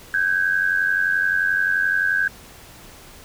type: tone pair together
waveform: sine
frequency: 1538.5 / 1630 Hz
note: G6 / G#6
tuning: -33 / -33 cents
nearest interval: minor second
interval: 100 cents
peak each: -20 dBFS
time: 0.14-2.28 s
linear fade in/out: 2 ms
effects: pink hiss -44 dBFS RMS until 3.24 s